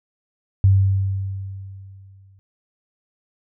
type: tone with exponential decay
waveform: sine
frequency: 96.9 Hz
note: G2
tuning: 20 cents flat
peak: -9 dBFS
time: 0.64-2.39 s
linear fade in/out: 0 ms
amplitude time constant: 380 ms
effects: none